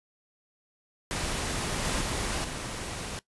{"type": "noise with level steps", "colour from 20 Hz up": "pink", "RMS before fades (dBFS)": [-31, -29, -31, -36], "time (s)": [1.11, 3.19], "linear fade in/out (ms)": 0, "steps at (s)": [1.84, 2.01, 2.44], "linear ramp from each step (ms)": 5, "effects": ["noise-tail reverb RT60 0.1 s tail -18 dB re dry", "resampled to 24000 Hz"]}